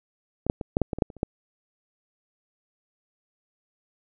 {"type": "clicks", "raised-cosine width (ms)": 2, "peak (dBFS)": [-16, -6, -17, -8, -8, -14, -19, -6, -28, -30, -10], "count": 11, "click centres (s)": [0.466, 0.499, 0.612, 0.769, 0.817, 0.932, 0.986, 1.022, 1.102, 1.167, 1.231], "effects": []}